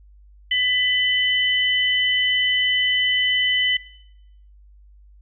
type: tone pair together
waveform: sine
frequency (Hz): 1994 / 3021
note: B6 / F#7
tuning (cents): +16 / +35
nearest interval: perfect fifth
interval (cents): 719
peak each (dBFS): -21 / -19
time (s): 0.51-3.77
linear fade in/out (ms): 5
effects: noise-tail reverb RT60 0.8 s tail -19 dB re dry + added 50 Hz sine -46 dBFS peak until 5.21 s